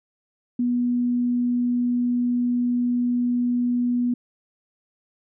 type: tone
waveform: sine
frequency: 243.8 Hz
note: B3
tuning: 22 cents flat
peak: -19 dBFS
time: 0.59-4.14 s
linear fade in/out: 5 ms
effects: none